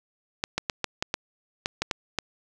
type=clicks; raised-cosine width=0.2 ms; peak=-8 dBFS; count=10; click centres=0.439 / 0.58 / 0.698 / 0.843 / 1.025 / 1.141 / 1.659 / 1.82 / 1.912 / 2.187 s; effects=none